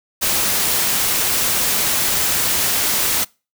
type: noise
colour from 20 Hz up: white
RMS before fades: -18 dBFS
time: 0.21-3.25 s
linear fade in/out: 20 ms
effects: noise-tail reverb RT60 0.3 s tail -25 dB re dry